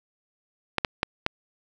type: clicks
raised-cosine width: 0.3 ms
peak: -6 dBFS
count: 4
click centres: 0.783 / 0.848 / 1.031 / 1.264 s
effects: none

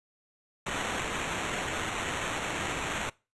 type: noise with sample-and-hold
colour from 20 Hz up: violet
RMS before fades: -33 dBFS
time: 0.66-3.1 s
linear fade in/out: 10 ms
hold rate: 4900 Hz
effects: noise-tail reverb RT60 0.3 s tail -23 dB re dry + resampled to 24000 Hz

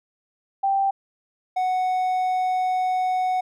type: tone pair in turn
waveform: sine / triangle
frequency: 784 / 740 Hz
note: G5 / F#5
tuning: 0 / 0 cents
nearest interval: minor second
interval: 100 cents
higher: first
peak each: -18 dBFS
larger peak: neither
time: 0.63-0.91 / 1.56-3.41 s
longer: second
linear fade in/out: 10 ms
effects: none

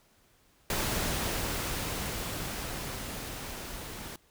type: noise with level ramp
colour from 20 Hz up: pink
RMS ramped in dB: -30 to -42 dBFS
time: 0.7-4.16 s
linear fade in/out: 2 ms
effects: pink hiss -65 dBFS RMS until 4.3 s

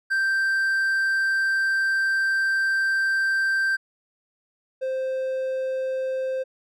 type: tone pair in turn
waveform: triangle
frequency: 1568 / 523.3 Hz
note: G6 / C5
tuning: 0 / 0 cents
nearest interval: octave + perfect fifth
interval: 1900 cents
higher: first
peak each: -18 / -22 dBFS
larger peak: first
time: 0.1-3.77 / 4.81-6.44 s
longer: first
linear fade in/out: 20 ms
effects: none

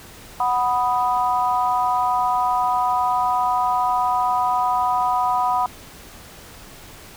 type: chord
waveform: sine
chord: B major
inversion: second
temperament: equal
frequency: 740 / 987.8 / 1244.5 Hz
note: F#5 / B5 / D#6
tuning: 0 / 0 / 0 cents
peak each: -21 / -20 / -25 dBFS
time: 0.4-5.66 s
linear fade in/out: 2 ms
effects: pink hiss -42 dBFS RMS until 7.16 s

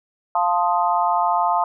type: chord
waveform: sine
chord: F dominant seventh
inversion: none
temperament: equal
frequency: 698.5 / 880 / 1046.5 / 1244.5 Hz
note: F5 / A5 / C6 / Eb6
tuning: 0 / 0 / 0 / 0 cents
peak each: -21 / -20 / -23 / -25 dBFS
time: 0.35-1.64 s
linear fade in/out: 2 ms
effects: none

